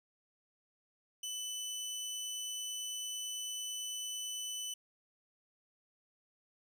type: tone with amplitude modulation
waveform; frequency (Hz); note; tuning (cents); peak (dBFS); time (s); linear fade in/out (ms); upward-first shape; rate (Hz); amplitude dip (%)
20% pulse; 3000; F#7; +23; -32; 1.23-4.74; 5; sine; 109; 25
effects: none